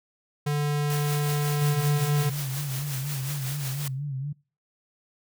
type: tone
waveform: square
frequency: 146.83 Hz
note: D3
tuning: in tune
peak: -24 dBFS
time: 0.46-2.3 s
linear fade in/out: 10 ms
type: noise with tremolo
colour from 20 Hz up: white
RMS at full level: -34 dBFS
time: 0.9-3.88 s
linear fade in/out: 2 ms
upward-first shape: triangle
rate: 5.5 Hz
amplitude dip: 55%
type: tone with vibrato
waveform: sine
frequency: 138.59 Hz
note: C#3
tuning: in tune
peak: -28 dBFS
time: 1.61-4.33 s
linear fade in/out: 10 ms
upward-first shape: sine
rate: 4.2 Hz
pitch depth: 100 cents each way
effects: noise-tail reverb RT60 0.4 s tail -26 dB re dry